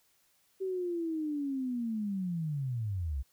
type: linear sweep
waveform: sine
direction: down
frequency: 385.8 to 61.6 Hz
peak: -31 dBFS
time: 0.6-3.23 s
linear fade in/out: 20 ms
effects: white hiss -70 dBFS RMS until 3.32 s